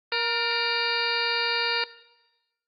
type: harmonic tone with a mistuned harmonic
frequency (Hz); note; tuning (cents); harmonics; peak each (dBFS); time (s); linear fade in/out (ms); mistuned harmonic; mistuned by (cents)
470; A#4; +14; 1 / 2 / 3 / 4 / 5 / 6 / 8 / 9 / 10; -32 / -32 / -32 / -32 / -32 / -32 / -32 / -32 / -32; 0.12-1.84; 2; 4; -65
effects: noise-tail reverb RT60 1.0 s tail -18 dB re dry + Opus 32 kbps